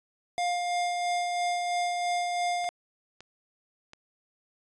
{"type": "tone with tremolo", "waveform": "square", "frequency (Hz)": 706, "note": "F5", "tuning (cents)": 19, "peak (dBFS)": -26, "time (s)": [0.38, 2.69], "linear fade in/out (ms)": 0, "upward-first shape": "sine", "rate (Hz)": 3, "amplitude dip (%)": 30}
{"type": "clicks", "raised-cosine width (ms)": 0.2, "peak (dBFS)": -29, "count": 3, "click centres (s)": [2.643, 3.206, 3.934]}
{"effects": ["resampled to 22050 Hz"]}